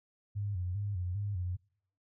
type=tone with vibrato; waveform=sine; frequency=95.7 Hz; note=G2; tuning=41 cents flat; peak=-32 dBFS; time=0.35-1.57 s; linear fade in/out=20 ms; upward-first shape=square; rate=2.5 Hz; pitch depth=110 cents each way; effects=noise-tail reverb RT60 0.7 s tail -26 dB re dry